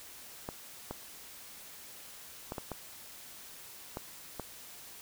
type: clicks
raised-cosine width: 1 ms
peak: -23 dBFS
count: 7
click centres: 0.489 / 0.91 / 2.521 / 2.582 / 2.717 / 3.971 / 4.397 s
effects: white hiss -50 dBFS RMS until 5.01 s